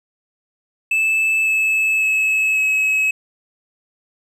triangle tone with pitch steps, 2625 / 2605 / 2586 / 2567 Hz, E7 / E7 / E7 / E7, -8 / -21 / -34 / -47 cents, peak -13 dBFS, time 0.91-3.11 s, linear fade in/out 5 ms, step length 550 ms, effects none

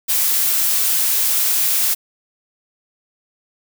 blue noise, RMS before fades -17 dBFS, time 0.08-1.95 s, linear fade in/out 20 ms, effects none

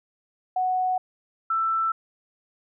sine tone pair in turn, 740 / 1329.6 Hz, F#5 / E6, 0 / +15 cents, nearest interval minor seventh, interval 1015 cents, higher second, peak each -21 dBFS, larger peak neither, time 0.56-0.98 / 1.5-1.92 s, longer neither, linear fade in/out 5 ms, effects none

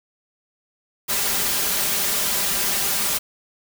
white noise with comb filter, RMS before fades -22 dBFS, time 1.08-3.19 s, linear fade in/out 20 ms, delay 5 ms, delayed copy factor +0.5, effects none

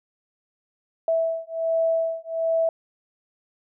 sine beating tone pair, 655 / 656.3 Hz, E5 / E5, -11 / -8 cents, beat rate 1.3 Hz, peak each -24 dBFS, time 1.08-2.69 s, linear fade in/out 2 ms, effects none

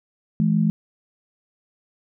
sine tone pair together, 164.81 / 212.4 Hz, E3 / G#3, 0 / +39 cents, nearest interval major third, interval 439 cents, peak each -19 dBFS, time 0.4-0.7 s, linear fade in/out 0 ms, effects none

